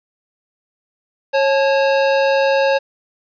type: tone pair together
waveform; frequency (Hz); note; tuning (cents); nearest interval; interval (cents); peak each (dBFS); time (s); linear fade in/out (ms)
square; 546.2 / 867; C#5 / A5; -26 / -26; minor sixth; 800; -14 / -21; 1.33-2.79; 20
effects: resampled to 11025 Hz + 8-bit